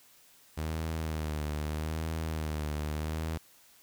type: tone with vibrato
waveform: sawtooth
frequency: 77.78 Hz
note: D#2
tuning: in tune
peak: -28 dBFS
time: 0.57-3.38 s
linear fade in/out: 10 ms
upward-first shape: sine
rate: 0.8 Hz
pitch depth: 61 cents each way
effects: white hiss -60 dBFS RMS until 3.82 s